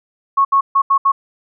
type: tone bursts at uneven times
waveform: sine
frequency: 1100 Hz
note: C#6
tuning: 14 cents flat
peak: -9 dBFS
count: 5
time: 0.37-0.45 / 0.52-0.61 / 0.75-0.82 / 0.9-0.98 / 1.05-1.12 s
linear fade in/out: 10 ms
effects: none